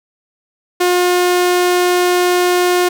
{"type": "tone", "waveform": "sawtooth", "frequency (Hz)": 357.7, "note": "F4", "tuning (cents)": 41, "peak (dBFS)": -7, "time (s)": [0.8, 2.89], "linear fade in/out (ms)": 10, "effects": []}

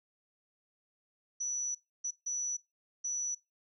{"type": "tone bursts at uneven times", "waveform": "sine", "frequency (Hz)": 5920, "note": "F#8", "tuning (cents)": 0, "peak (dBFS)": -32, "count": 4, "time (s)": [[1.4, 1.75], [2.04, 2.11], [2.26, 2.57], [3.04, 3.35]], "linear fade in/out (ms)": 10, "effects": ["noise-tail reverb RT60 0.2 s tail -19 dB re dry"]}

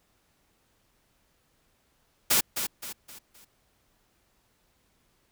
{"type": "noise with echo", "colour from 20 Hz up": "white", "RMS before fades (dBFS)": -22, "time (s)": [2.3, 2.41], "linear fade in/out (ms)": 10, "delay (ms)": 260, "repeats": 4, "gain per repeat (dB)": -8, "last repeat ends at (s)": 3.45, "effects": ["pink hiss -69 dBFS RMS until 5.31 s"]}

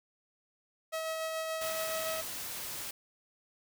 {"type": "tone with tremolo", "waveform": "sawtooth", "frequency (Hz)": 642, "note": "E5", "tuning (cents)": -46, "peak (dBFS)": -29, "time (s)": [0.92, 2.22], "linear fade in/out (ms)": 20, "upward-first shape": "sine", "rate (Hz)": 7, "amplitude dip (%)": 25}
{"type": "noise", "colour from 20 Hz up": "white", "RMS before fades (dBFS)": -40, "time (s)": [1.61, 2.91], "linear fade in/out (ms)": 5}
{"effects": []}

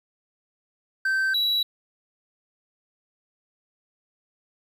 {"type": "tone pair in turn", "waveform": "triangle", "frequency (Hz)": [1552, 3911], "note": ["G6", "B7"], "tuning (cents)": [-18, -18], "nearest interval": "octave + major third", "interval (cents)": 1600, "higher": "second", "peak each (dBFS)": -19, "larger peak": "neither", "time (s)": [[1.05, 1.34], [1.34, 1.63]], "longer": "neither", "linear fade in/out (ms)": 5, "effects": ["10-bit"]}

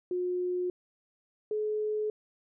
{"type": "tone pair in turn", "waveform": "sine", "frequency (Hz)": [360, 426.4], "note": ["F#4", "G#4"], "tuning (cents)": [-47, 46], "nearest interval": "minor third", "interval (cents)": 293, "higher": "second", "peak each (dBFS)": -28, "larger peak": "neither", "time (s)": [[0.11, 0.7], [1.51, 2.1]], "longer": "neither", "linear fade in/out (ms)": 2, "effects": []}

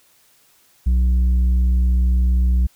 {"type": "tone with tanh clipping", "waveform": "sine", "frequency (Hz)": 61.74, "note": "B1", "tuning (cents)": 0, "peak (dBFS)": -14, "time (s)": [0.86, 2.67], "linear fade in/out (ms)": 10, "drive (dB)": 5, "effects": ["white hiss -56 dBFS RMS until 2.75 s"]}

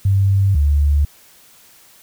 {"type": "tone pair in turn", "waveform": "sine", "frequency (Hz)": [98, 72.45], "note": ["G2", "D2"], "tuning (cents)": [0, -23], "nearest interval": "perfect fourth", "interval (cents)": 523, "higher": "first", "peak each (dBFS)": -11, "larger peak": "neither", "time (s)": [[0.05, 0.55], [0.55, 1.05]], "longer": "neither", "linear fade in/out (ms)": 5, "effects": ["white hiss -48 dBFS RMS until 2.02 s"]}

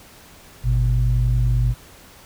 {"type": "tone pair together", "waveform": "sine", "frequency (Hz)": [51.17, 121.7], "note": ["G#1", "B2"], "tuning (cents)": [-25, -25], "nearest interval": "octave + minor third", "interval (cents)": 1500, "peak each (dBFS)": -17, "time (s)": [0.63, 1.75], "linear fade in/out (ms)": 50, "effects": ["tanh soft clip ceiling -9 dBFS", "pink hiss -46 dBFS RMS until 2.25 s"]}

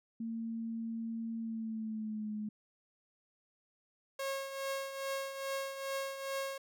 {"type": "tone with pitch glide", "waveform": "sine", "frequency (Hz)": [227.4, 212.2], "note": ["A#3", "G#3"], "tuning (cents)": [-43, 38], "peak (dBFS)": -36, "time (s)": [0.2, 2.49], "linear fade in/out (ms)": 5, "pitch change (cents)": -119, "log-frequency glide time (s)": [1.38, 2.32]}
{"type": "tone with tremolo", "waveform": "sawtooth", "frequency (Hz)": 544, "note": "C#5", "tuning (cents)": -33, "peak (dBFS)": -30, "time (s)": [4.19, 6.58], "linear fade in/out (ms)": 5, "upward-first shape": "triangle", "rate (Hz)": 2.4, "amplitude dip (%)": 65}
{"effects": []}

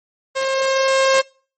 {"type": "tone with level ramp", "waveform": "sawtooth", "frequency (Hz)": 534, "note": "C5", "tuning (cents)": 35, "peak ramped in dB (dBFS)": [-15, -7], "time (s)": [0.35, 1.22], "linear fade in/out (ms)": 20, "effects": ["noise-tail reverb RT60 0.4 s tail -24 dB re dry", "MP3 32 kbps"]}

